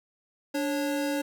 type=tone pair together; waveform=square; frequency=291.4 / 550 Hz; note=D4 / C#5; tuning=-13 / -14 cents; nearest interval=major seventh; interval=1099 cents; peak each=-29 / -32 dBFS; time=0.54-1.22 s; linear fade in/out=10 ms; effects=none